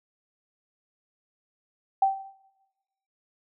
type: tone with exponential decay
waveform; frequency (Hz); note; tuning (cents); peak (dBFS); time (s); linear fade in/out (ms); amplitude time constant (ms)
sine; 777; G5; -16; -15; 2.02-2.33; 5; 66
effects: noise-tail reverb RT60 1.0 s tail -17 dB re dry